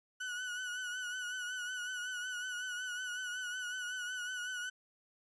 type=tone with vibrato; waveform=35% pulse; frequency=1480 Hz; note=F#6; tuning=in tune; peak=-36 dBFS; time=0.2-4.7 s; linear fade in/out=10 ms; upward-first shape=triangle; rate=5.4 Hz; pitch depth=54 cents each way; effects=resampled to 22050 Hz